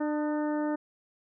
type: harmonic tone with a mistuned harmonic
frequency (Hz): 299.8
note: D4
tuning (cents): +36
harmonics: 1 / 2 / 3 / 4 / 5 / 6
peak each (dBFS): -28 / -34 / -38 / -44 / -45 / -47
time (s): 0-0.76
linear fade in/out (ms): 10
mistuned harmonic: 4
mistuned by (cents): +46
effects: none